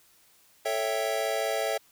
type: chord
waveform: square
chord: A dominant seventh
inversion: none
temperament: equal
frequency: 440 / 554.4 / 659.3 / 784 Hz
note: A4 / C#5 / E5 / G5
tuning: 0 / 0 / 0 / 0 cents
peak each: -34 / -33 / -31 / -35 dBFS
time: 0.65-1.78 s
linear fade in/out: 10 ms
effects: white hiss -61 dBFS RMS until 1.91 s